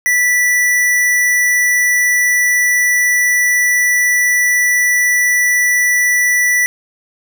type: tone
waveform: square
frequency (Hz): 1966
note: B6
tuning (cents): -8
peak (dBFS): -11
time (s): 0.06-6.66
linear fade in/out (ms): 0
effects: none